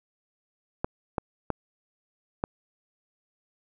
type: clicks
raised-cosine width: 1 ms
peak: -12 dBFS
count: 4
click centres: 0.845 / 1.182 / 1.503 / 2.439 s
effects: none